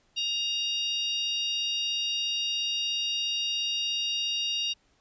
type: harmonic tone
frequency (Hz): 937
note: A#5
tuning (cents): +9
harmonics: 3 / 4 / 5 / 6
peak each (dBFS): -29 / -32 / -38 / -39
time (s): 0.16-4.74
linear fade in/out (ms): 20
effects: pink hiss -67 dBFS RMS until 5 s + resampled to 16000 Hz